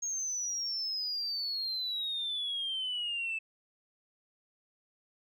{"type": "exponential sweep", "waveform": "sine", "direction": "down", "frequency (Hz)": [6570, 2622], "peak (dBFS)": -31, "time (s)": [0.02, 3.39], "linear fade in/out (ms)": 10, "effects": ["tanh soft clip ceiling -28 dBFS"]}